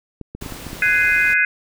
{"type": "clicks", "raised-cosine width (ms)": 3, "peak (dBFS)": -18, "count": 7, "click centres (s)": [0.213, 0.35, 0.424, 0.462, 0.523, 0.667, 0.731]}
{"type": "noise", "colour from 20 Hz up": "pink", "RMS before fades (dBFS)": -35, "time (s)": [0.41, 1.34], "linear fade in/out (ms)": 5}
{"type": "chord", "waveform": "sine", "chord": "Ab dominant seventh", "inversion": "third", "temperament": "just", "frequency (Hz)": [1495.1, 1661.2, 2077, 2492], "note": ["Gb6", "Ab6", "C7", "Eb7"], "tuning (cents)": [18, 0, -13, 2], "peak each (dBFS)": -19, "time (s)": [0.82, 1.45], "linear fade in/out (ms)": 2}
{"effects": []}